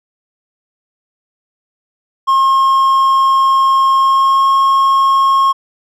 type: tone with pitch glide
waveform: triangle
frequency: 1074 to 1083.3 Hz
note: C6 to C#6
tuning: +45 to -40 cents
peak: -6 dBFS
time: 2.27-5.53 s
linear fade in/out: 20 ms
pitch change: +15 cents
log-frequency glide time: 3.99-4.48 s
effects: none